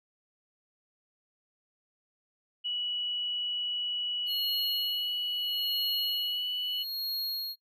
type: tone with pitch glide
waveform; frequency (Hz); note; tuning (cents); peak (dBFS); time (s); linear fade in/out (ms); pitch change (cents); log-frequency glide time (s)
sine; 2937 to 2961; F#7 to F#7; -13 to +1; -30; 2.64-6.84; 20; +14; 6.34-6.45
type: tone with tremolo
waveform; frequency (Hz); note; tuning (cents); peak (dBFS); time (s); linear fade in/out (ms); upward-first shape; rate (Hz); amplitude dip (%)
square; 4285; C8; +40; -31; 4.26-7.56; 50; sine; 0.77; 80
effects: noise-tail reverb RT60 0.1 s tail -20 dB re dry

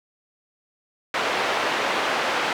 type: band-pass noise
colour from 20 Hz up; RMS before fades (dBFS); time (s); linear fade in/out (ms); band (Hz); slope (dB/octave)
pink; -24; 1.14-2.53; 2; 510 to 2900; 12
effects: none

